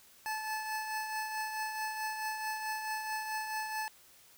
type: tone with tremolo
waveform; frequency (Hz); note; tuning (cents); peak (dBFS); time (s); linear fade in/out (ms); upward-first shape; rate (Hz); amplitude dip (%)
25% pulse; 868; A5; -24; -29; 0.26-3.88; 0; triangle; 4.6; 50
effects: white hiss -60 dBFS RMS until 4.37 s